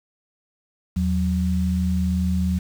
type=tone pair together; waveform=sine; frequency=80.49 / 183 Hz; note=E2 / F#3; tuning=-41 / -19 cents; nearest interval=octave + major second; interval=1422 cents; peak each=-22 / -21 dBFS; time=0.96-2.59 s; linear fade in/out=10 ms; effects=7-bit